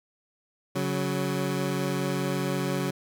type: tone pair together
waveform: 20% pulse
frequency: 139.9 / 185 Hz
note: C#3 / F#3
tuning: +16 / 0 cents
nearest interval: perfect fourth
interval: 484 cents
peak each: -24 dBFS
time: 0.75-2.91 s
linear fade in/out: 10 ms
effects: none